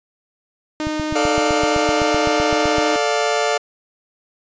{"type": "tone", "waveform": "sawtooth", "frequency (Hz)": 307.2, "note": "D#4", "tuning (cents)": -22, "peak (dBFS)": -17, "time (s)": [0.8, 2.96], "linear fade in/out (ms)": 0}
{"type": "click train", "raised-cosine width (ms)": 5, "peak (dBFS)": -14, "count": 16, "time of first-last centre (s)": [0.87, 2.783], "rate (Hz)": 7.84}
{"type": "chord", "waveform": "sawtooth", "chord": "D minor", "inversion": "second", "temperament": "just", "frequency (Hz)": [440.5, 587.3, 704.8], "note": ["A4", "D5", "F5"], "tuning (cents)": [2, 0, 16], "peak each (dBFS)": -17, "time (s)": [1.15, 3.58], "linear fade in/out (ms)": 10}
{"effects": ["resampled to 16000 Hz"]}